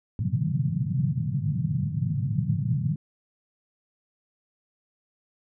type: band-pass noise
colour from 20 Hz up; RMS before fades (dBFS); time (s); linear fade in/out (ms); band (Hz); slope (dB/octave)
pink; -26; 0.19-2.96; 2; 110 to 180; 48
effects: none